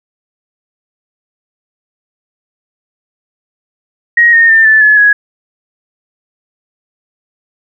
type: tone with pitch steps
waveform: sine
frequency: 1885 / 1839.8 / 1795.7 / 1752.7 / 1710.7 / 1669.7 Hz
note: A#6 / A#6 / A6 / A6 / A6 / G#6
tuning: +19 / -23 / +35 / -7 / -49 / +9 cents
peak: -3 dBFS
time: 4.17-5.13 s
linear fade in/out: 5 ms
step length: 160 ms
effects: none